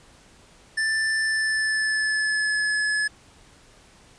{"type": "tone with pitch glide", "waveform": "square", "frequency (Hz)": [1767, 1709.8], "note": ["A6", "G#6"], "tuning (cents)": [7, 50], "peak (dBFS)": -22, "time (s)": [0.77, 3.08], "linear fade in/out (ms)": 10, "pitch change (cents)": -57, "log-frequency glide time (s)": [1.22, 2.62], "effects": ["pink hiss -53 dBFS RMS until 4.18 s", "resampled to 22050 Hz"]}